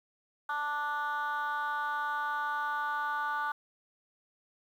sine chord, D major, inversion second, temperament just, 881 / 1174.7 / 1468.3 Hz, A5 / D6 / F#6, +2 / 0 / -14 cents, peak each -33 dBFS, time 0.49-3.52 s, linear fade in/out 5 ms, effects tanh soft clip ceiling -26 dBFS + 10-bit

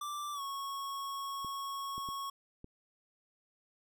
square tone with pitch glide, 1174.7 to 1102.4 Hz, D6 to C#6, 0 to -10 cents, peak -38 dBFS, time 0.01-2.3 s, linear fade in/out 5 ms, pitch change -110 cents, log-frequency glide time 0.33-0.41 s
clicks, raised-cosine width 3 ms, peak -35 dBFS, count 4, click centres 1.447 / 1.98 / 2.088 / 2.644 s
effects none

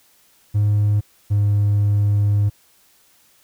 triangle tone pair in turn, 103.83 / 102.58 Hz, G#2 / G#2, 0 / -21 cents, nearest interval unison, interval 21 cents, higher first, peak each -11 dBFS, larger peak neither, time 0.54-1.01 / 1.3-2.5 s, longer second, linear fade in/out 20 ms, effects tanh soft clip ceiling -9 dBFS + white hiss -56 dBFS RMS until 3.43 s

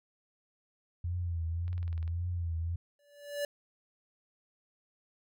sine tone with vibrato, 85.3 Hz, F2, 40 cents flat, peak -31 dBFS, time 1.04-2.76 s, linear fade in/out 5 ms, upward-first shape triangle, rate 1.8 Hz, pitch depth 83 cents each way
click train, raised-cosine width 0.3 ms, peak -38 dBFS, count 9, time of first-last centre 1.68-2.078 s, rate 20.1 Hz
square tone with exponential growth, 578 Hz, D5, 28 cents flat, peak -30 dBFS, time 2.99-3.45 s, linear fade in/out 2 ms, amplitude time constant 100 ms
effects none

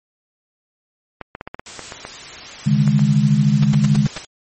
clicks, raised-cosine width 0.5 ms, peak -14 dBFS, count 11, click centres 1.213 / 1.351 / 1.411 / 1.475 / 1.545 / 1.595 / 1.793 / 1.922 / 2.051 / 2.877 / 2.993 s
white noise, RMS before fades -34 dBFS, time 1.66-4.25 s, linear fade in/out 2 ms
sine chord, C# suspended second, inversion none, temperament equal with one note detuned, 138.59 / 152.1 / 207.7 Hz, C#3 / D#3 / G#3, 0 / -39 / 0 cents, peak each -16 dBFS, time 2.66-4.07 s, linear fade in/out 10 ms
pink noise bursts, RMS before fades -26 dBFS, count 6, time 3.62-4.182 s, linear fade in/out 5 ms, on 22 ms, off 86 ms
effects MP3 32 kbps

